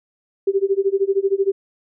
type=tone with tremolo; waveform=sine; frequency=392 Hz; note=G4; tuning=in tune; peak=-12 dBFS; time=0.47-1.52 s; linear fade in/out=5 ms; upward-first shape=sine; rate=13 Hz; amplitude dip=95%; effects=none